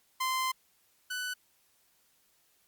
sawtooth tone pair in turn, 1038 / 1493.6 Hz, C6 / F#6, -14 / +16 cents, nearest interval tritone, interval 630 cents, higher second, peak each -25 / -30 dBFS, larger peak first, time 0.2-0.52 / 1.1-1.34 s, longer first, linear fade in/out 10 ms, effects white hiss -69 dBFS RMS until 2.67 s + Opus 48 kbps

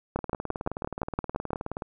two click trains, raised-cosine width 1 ms, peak -13 / -18 dBFS, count 9 / 32, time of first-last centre 0.16-1.532 / 0.19-1.822 s, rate 5.83 / 19 Hz, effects none

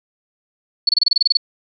sine tone bursts, 4417 Hz, C#8, 7 cents flat, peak -10 dBFS, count 11, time 0.87-1.371 s, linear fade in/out 5 ms, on 21 ms, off 27 ms, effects none

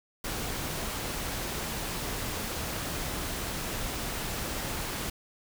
pink noise, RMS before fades -34 dBFS, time 0.24-5.1 s, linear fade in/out 5 ms, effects none

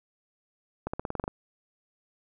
accelerating click train, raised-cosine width 1 ms, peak -17 dBFS, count 9, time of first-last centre 0.87-1.279 s, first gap 65 ms, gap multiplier 0.93, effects none

